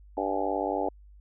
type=harmonic tone with a mistuned harmonic; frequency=98 Hz; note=G2; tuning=in tune; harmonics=3 / 4 / 5 / 6 / 7 / 8 / 9; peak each=-34 / -34 / -34 / -34 / -34 / -34 / -34 dBFS; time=0.17-0.89 s; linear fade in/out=5 ms; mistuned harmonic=9; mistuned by=-69 cents; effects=added 50 Hz sine -49 dBFS peak until 1.2 s